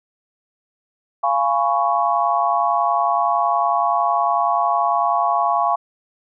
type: chord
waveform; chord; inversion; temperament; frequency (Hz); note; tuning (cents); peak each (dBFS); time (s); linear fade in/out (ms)
sine; C# dominant seventh; first; just; 693 / 831.5 / 997.9 / 1108.7; E#5 / G#5 / B5 / C#6; -14 / +2 / +18 / 0; -20 / -21 / -24 / -20; 1.23-5.76; 10
effects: none